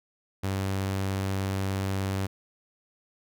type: tone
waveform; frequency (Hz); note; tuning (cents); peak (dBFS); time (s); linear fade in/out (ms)
sawtooth; 96.7; G2; -23; -23; 0.43-2.27; 10
effects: none